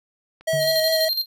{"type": "click train", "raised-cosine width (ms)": 0.3, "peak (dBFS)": -30, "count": 6, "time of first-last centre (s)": [0.41, 0.993], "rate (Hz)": 8.58}
{"type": "tone with vibrato", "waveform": "square", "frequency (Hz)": 640, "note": "D#5", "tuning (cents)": 49, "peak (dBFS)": -20, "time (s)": [0.47, 1.09], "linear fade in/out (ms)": 10, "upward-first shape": "triangle", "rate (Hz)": 5.1, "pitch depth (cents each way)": 20}
{"type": "tone with exponential decay", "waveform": "triangle", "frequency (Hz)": 146.83, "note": "D3", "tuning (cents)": 0, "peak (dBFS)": -22, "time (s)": [0.53, 0.94], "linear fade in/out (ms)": 5, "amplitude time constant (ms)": 89}
{"type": "tone with tremolo", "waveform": "square", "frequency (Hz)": 4186, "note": "C8", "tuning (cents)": 0, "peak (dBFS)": -20, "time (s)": [0.59, 1.26], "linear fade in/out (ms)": 50, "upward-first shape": "square", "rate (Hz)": 12, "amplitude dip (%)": 60}
{"effects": []}